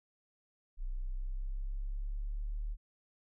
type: exponential sweep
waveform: sine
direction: up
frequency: 30.87 to 37.81 Hz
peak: -34 dBFS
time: 0.77-2.77 s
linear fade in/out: 50 ms
effects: none